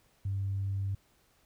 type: tone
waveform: sine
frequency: 98 Hz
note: G2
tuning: in tune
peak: -29 dBFS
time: 0.25-0.95 s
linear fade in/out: 5 ms
effects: tanh soft clip ceiling -25 dBFS + pink hiss -68 dBFS RMS until 1.45 s